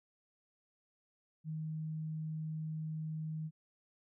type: tone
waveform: sine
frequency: 156.9 Hz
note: D#3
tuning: 15 cents sharp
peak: -37 dBFS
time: 1.44-3.51 s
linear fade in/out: 50 ms
effects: none